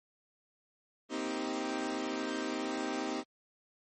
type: chord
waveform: sawtooth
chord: C minor seventh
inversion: third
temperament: equal with one note detuned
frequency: 233.1 / 261.6 / 314 / 392 Hz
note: Bb3 / C4 / Eb4 / G4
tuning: 0 / 0 / +16 / 0 cents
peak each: -39 / -34 / -34 / -36 dBFS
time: 1.09-3.24 s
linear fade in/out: 50 ms
effects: MP3 32 kbps